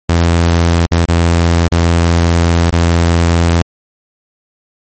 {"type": "tone with dropouts", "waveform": "sawtooth", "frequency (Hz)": 84.7, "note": "E2", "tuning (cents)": 48, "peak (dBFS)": -4, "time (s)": [0.09, 3.62], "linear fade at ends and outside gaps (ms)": 5, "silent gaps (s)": [[0.864, 0.913], [1.055, 1.085], [1.68, 1.717], [2.706, 2.726]], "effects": ["MP3 32 kbps"]}